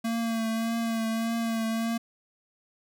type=tone with vibrato; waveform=square; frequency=227.1 Hz; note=A#3; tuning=45 cents flat; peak=-27 dBFS; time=0.04-1.98 s; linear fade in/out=10 ms; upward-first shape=triangle; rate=1.7 Hz; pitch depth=30 cents each way; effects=none